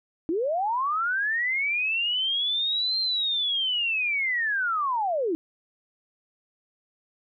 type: linear two-way sweep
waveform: sine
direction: up then down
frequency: 302.3 to 4186 to 302.3 Hz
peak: -23 dBFS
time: 0.29-5.35 s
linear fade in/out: 0 ms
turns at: 2.99 s
effects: none